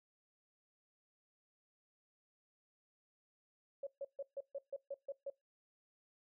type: tone bursts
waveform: sine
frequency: 554.4 Hz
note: C#5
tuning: in tune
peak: -39 dBFS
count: 9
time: 3.83-5.301 s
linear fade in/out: 5 ms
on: 39 ms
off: 140 ms
effects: noise-tail reverb RT60 0.2 s tail -22 dB re dry